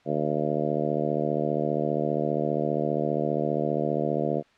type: harmonic tone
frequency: 75 Hz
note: D2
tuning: 37 cents sharp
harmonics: 2 / 3 / 4 / 5 / 6 / 7 / 8 / 9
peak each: -32 / -32 / -32 / -32 / -32 / -32 / -32 / -32 dBFS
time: 0.05-4.43 s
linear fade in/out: 50 ms
effects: white hiss -60 dBFS RMS until 4.57 s + low-pass 3000 Hz 12 dB/octave